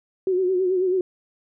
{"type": "tone with vibrato", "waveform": "sine", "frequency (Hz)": 370, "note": "F#4", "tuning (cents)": 0, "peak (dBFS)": -18, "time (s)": [0.27, 1.01], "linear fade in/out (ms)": 2, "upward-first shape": "sine", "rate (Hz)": 9.2, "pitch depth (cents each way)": 58, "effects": []}